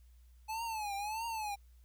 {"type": "tone with vibrato", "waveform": "square", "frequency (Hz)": 858, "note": "A5", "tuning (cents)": -44, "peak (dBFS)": -37, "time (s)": [0.48, 1.56], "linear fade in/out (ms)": 20, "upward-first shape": "triangle", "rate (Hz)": 1.6, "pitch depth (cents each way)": 150, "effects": ["added 60 Hz sine -57 dBFS peak until 1.84 s", "white hiss -75 dBFS RMS until 1.84 s"]}